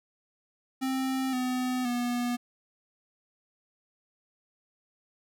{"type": "tone with pitch steps", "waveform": "square", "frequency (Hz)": [263.3, 252.9, 242.8], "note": ["C4", "B3", "B3"], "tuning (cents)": [11, 41, -29], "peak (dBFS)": -28, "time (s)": [0.81, 2.37], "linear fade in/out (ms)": 20, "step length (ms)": 520, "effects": []}